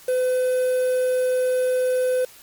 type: tone with quantisation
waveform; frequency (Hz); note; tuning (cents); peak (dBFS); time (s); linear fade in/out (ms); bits
triangle; 507; B4; +45; -16; 0.08-2.25; 5; 6
effects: white hiss -47 dBFS RMS until 2.42 s + MP3 96 kbps